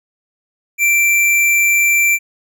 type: tone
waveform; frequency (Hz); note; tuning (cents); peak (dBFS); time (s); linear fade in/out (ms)
square; 2349; D7; 0; -11; 0.78-2.19; 50
effects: none